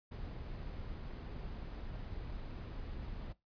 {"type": "noise", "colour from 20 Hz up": "brown", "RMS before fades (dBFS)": -44, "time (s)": [0.11, 3.33], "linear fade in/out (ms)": 10, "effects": ["noise-tail reverb RT60 0.2 s tail -19 dB re dry", "resampled to 11025 Hz"]}